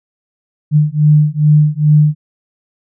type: beating tone pair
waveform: sine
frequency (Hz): 149.5 / 151.9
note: D3 / D#3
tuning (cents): +31 / -41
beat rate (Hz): 2.4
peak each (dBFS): -10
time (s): 0.71-2.15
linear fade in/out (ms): 50
effects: none